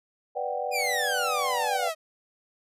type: chord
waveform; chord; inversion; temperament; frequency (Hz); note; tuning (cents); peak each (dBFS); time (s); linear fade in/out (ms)
sine; G major seventh; first; equal; 493.9 / 587.3 / 740 / 784; B4 / D5 / F#5 / G5; 0 / 0 / 0 / 0; -33; 0.35-1.9; 20
type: exponential sweep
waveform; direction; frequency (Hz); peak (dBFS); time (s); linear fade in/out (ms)
sawtooth; down; 2500 to 622.3; -23; 0.71-1.95; 50
type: click train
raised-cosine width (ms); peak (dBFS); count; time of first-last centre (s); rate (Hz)
0.2; -33; 135; 0.79-1.677; 151
effects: resampled to 32000 Hz